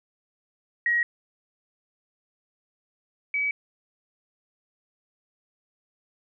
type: tone pair in turn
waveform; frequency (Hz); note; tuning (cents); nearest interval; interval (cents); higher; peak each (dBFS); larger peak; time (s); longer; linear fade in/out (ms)
sine; 1897 / 2279; A#6 / C#7; +30 / +47; minor third; 317; second; -20 / -23; first; 0.86-1.03 / 3.34-3.51; neither; 2
effects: none